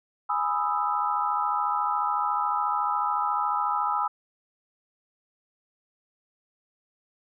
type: chord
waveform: sine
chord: E major seventh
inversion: first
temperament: equal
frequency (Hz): 830.6 / 987.8 / 1244.5 / 1318.5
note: G#5 / B5 / D#6 / E6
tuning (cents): 0 / 0 / 0 / 0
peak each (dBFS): -29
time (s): 0.29-4.08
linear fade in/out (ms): 10
effects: none